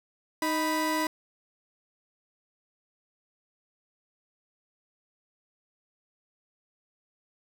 30% pulse tone pair together, 311.1 / 987.7 Hz, D#4 / B5, 0 / 0 cents, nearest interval octave + minor sixth, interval 2000 cents, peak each -26 dBFS, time 0.42-1.07 s, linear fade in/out 2 ms, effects none

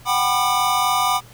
square chord, G major seventh, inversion third, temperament equal with one note detuned, 740 / 784 / 987.8 / 1204.9 Hz, F#5 / G5 / B5 / D6, 0 / 0 / 0 / +44 cents, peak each -24 / -26 / -23 / -21 dBFS, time 0.05-1.21 s, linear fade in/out 50 ms, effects added 119 Hz sine -45 dBFS peak until 1.33 s + pink hiss -47 dBFS RMS until 1.33 s

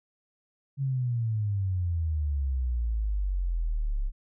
sine exponential sweep, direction down, 139.8 to 33.22 Hz, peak -25 dBFS, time 0.77-4.12 s, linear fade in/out 50 ms, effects none

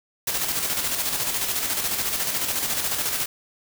white noise with tremolo, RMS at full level -24 dBFS, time 0.27-3.26 s, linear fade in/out 5 ms, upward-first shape square, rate 14 Hz, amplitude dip 40%, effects none

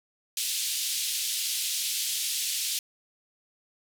pink band-pass noise, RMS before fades -30 dBFS, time 0.37-2.79 s, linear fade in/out 2 ms, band 3100 to 14000 Hz, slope 24 dB/octave, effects none

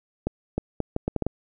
accelerating click train, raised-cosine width 2 ms, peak -11 dBFS, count 8, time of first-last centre 0.27-1.266 s, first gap 310 ms, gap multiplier 0.72, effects none

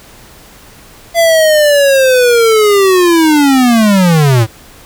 square linear sweep, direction down, 681 to 106.5 Hz, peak -6 dBFS, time 1.14-4.47 s, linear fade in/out 50 ms, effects pink hiss -38 dBFS RMS until 4.85 s

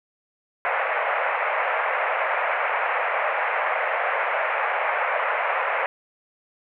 pink band-pass noise, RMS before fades -24 dBFS, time 0.65-5.86 s, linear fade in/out 0 ms, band 530 to 2400 Hz, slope 48 dB/octave, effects none

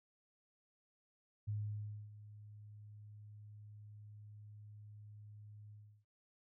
sine tone with ADSR envelope, 104.9 Hz, G#2, 18 cents sharp, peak -36 dBFS, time 1.47-6.05 s, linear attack 17 ms, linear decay 610 ms, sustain -16 dB, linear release 330 ms, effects none

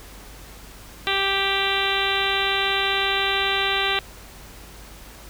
harmonic tone, 392 Hz, G4, in tune, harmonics 1 / 2 / 3 / 4 / 5 / 6 / 7 / 8 / 9 / 10, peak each -29 / -29 / -29 / -29 / -29 / -29 / -29 / -29 / -29 / -29 dBFS, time 1.07-3.99 s, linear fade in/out 0 ms, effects added 50 Hz sine -44 dBFS peak until 5.29 s + pink hiss -44 dBFS RMS until 5.29 s

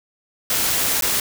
white noise with dropouts, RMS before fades -20 dBFS, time 0.5-1.2 s, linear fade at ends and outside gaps 2 ms, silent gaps 1.01-1.022 s, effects none

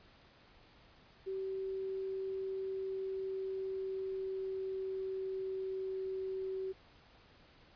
sine tone with pitch glide, 383.3 to 380 Hz, G4 to F#4, -39 to +46 cents, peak -36 dBFS, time 1.26-6.73 s, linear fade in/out 20 ms, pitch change -15 cents, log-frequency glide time 2.61-6.07 s, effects pink hiss -62 dBFS RMS until 7.75 s + resampled to 11025 Hz

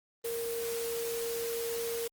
sine tone in noise, 464.4 Hz, A#4, 7 cents flat, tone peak -33 dBFS, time 0.24-2.08 s, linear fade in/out 10 ms, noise white, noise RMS -40 dBFS, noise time 0.24-2.08 s, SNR +4 dB, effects Opus 24 kbps

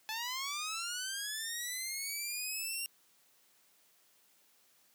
10% pulse linear sweep, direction up, 859 to 2783 Hz, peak -28 dBFS, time 0.09-2.86 s, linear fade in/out 0 ms, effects white hiss -68 dBFS RMS until 4.94 s + high-pass 150 Hz 12 dB/octave

